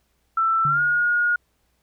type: tone with pitch glide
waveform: sine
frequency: 1332 to 1435.9 Hz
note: E6 to F6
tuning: +18 to +48 cents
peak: -17 dBFS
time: 0.37-1.36 s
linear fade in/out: 5 ms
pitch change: +130 cents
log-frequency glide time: 0.67-0.81 s
type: tone with exponential decay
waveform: sine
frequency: 144.8 Hz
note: D3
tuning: 24 cents flat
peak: -24 dBFS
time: 0.65-1.16 s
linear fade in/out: 2 ms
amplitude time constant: 110 ms
effects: added 60 Hz sine -69 dBFS peak until 1.82 s + pink hiss -69 dBFS RMS until 1.82 s